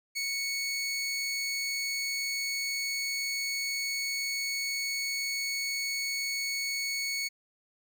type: tone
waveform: 20% pulse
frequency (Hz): 2217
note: C#7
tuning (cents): 0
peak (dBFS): -25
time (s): 0.15-7.29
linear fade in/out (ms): 20
effects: none